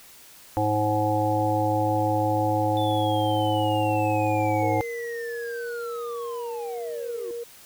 harmonic tone, 106 Hz, G#2, 36 cents sharp, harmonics 1 / 3 / 5 / 7 / 8, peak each -27 / -27 / -27 / -27 / -27 dBFS, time 0.57-4.81 s, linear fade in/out 0 ms
triangle linear sweep, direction down, 3520 to 342.6 Hz, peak -34 dBFS, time 2.77-7.31 s, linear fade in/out 0 ms
sine tone with pitch glide, 468.5 to 472 Hz, A#4 to A#4, +9 to +22 cents, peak -30 dBFS, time 4.62-7.44 s, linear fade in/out 10 ms, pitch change +13 cents, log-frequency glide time 5.19-5.7 s
effects white hiss -49 dBFS RMS until 7.65 s

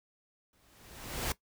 pink noise with exponential growth, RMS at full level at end -31 dBFS, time 0.53-1.32 s, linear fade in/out 2 ms, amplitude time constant 170 ms, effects noise-tail reverb RT60 0.1 s tail -17 dB re dry

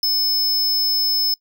square tone, 5220 Hz, E8, 18 cents flat, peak -17 dBFS, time 0.03-1.34 s, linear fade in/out 2 ms, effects noise-tail reverb RT60 0.1 s tail -21 dB re dry

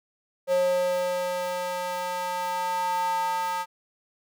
square tone with high-pass filter sweep, 179.8 Hz, F#3, 49 cents flat, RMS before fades -27 dBFS, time 0.47-3.66 s, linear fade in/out 50 ms, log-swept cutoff 540 to 1000 Hz, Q 5.8, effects none

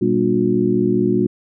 harmonic tone with a mistuned harmonic, 60 Hz, B1, 49 cents flat, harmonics 2 / 3 / 4 / 5 / 6, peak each -25 / -20 / -21 / -20 / -18 dBFS, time 0.01-1.27 s, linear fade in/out 10 ms, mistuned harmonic 3, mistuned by +140 cents, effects none

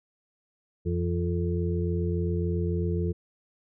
harmonic tone with a mistuned harmonic, 87.3 Hz, F2, in tune, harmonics 1 / 2 / 4 / 5, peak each -27 / -30 / -33 / -34 dBFS, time 0.85-3.13 s, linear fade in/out 20 ms, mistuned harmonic 2, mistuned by -39 cents, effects none

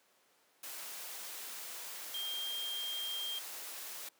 sine tone in noise, 3200 Hz, G7, 35 cents sharp, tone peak -37 dBFS, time 2.14-3.39 s, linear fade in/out 5 ms, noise white, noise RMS -45 dBFS, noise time 0.63-4.09 s, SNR +5 dB, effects pink hiss -69 dBFS RMS until 4.19 s + high-pass 400 Hz 12 dB/octave

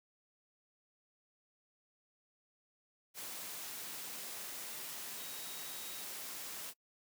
sine tone in noise, 3796 Hz, A#7, 31 cents sharp, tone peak -54 dBFS, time 5.16-6.06 s, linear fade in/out 50 ms, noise white, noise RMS -45 dBFS, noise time 3.14-6.74 s, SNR -12 dB, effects noise-tail reverb RT60 0.1 s tail -25 dB re dry + high-pass 150 Hz 12 dB/octave

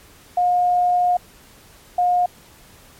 sine tone bursts at uneven times, 715 Hz, F5, 41 cents sharp, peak -14 dBFS, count 2, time 0.37-1.17 / 1.98-2.26 s, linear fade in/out 5 ms, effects pink hiss -48 dBFS RMS until 2.99 s + MP3 64 kbps

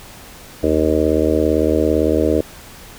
harmonic tone, 77.78 Hz, D#2, in tune, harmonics 1 / 3 / 4 / 5 / 6 / 7 / 8, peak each -22 / -24 / -18 / -21 / -19 / -22 / -23 dBFS, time 0.63-2.41 s, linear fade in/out 5 ms, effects pink hiss -39 dBFS RMS until 2.98 s

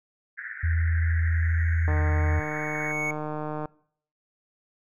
pink band-pass noise, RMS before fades -37 dBFS, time 0.37-2.93 s, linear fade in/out 20 ms, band 1500 to 2000 Hz, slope 96 dB/octave
sine tone, 82.41 Hz, E2, in tune, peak -21 dBFS, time 0.63-2.4 s, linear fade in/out 10 ms
triangle tone with exponential growth, 2217 Hz, C#7, in tune, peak -24 dBFS, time 0.94-3.11 s, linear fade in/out 5 ms, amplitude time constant 470 ms
click train, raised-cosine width 1 ms, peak -19 dBFS, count 271, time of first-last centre 1.88-3.656 s, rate 152 Hz
effects noise-tail reverb RT60 0.6 s tail -23 dB re dry

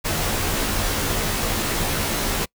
pink noise with comb filter, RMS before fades -23 dBFS, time 0.04-2.46 s, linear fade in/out 20 ms, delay 16 ms, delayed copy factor -0.95, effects noise-tail reverb RT60 0.1 s tail -26 dB re dry

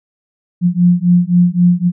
sine beating tone pair, 174.61 / 178.41 Hz, F3 / F3, 0 / +37 cents, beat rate 3.8 Hz, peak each -11 dBFS, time 0.61-1.92 s, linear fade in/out 50 ms, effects none

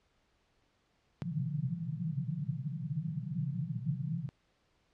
white band-pass noise, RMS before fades -36 dBFS, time 1.22-4.29 s, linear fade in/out 0 ms, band 120 to 180 Hz, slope 96 dB/octave, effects pink hiss -73 dBFS RMS until 4.93 s + low-pass 5000 Hz 12 dB/octave

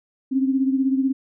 sine beating tone pair, 264.6 / 280.6 Hz, C4 / C#4, +20 / +21 cents, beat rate 16 Hz, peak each -18 / -25 dBFS, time 0.31-1.13 s, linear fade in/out 20 ms, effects none

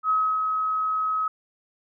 sine tone with ADSR envelope, 1276 Hz, D#6, 43 cents sharp, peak -18 dBFS, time 0.03-1.28 s, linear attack 66 ms, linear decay 290 ms, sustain -4 dB, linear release 4 ms, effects none

